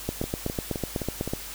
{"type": "two click trains", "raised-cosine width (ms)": 2, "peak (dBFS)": [-16, -13], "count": [5, 11], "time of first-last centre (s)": [[0.24, 1.276], [0.09, 1.335]], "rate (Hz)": [3.86, 8.03], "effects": ["added 50 Hz sine -46 dBFS peak until 1.54 s", "white hiss -39 dBFS RMS until 1.54 s"]}